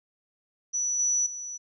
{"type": "tone with level steps", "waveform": "sine", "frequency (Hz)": 5920, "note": "F#8", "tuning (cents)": 0, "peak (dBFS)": [-25, -22, -34], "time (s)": [0.73, 1.58], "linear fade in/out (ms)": 20, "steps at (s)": [0.99, 1.26], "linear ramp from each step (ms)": 5, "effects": []}